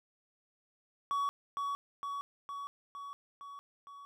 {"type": "tone with echo", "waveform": "triangle", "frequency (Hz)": 1127, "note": "C#6", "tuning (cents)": 28, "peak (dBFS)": -28, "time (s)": [1.11, 1.29], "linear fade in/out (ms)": 0, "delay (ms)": 460, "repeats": 6, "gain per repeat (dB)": -3, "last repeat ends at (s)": 4.05, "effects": []}